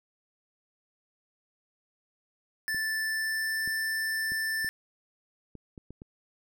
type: tone with pitch glide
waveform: square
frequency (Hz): 1760 to 1771.2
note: A6 to A6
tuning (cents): 0 to +11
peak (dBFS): -29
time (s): 2.68-4.69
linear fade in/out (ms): 0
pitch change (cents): +11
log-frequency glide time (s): 3.01-3.67
type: clicks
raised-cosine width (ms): 3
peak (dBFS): -31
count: 8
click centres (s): 2.746 / 3.676 / 4.32 / 4.646 / 5.553 / 5.778 / 5.906 / 6.019
effects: none